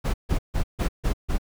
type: noise bursts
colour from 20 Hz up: brown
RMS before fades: -22 dBFS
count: 6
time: 0.04-1.384 s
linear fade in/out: 20 ms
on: 99 ms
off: 150 ms
effects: none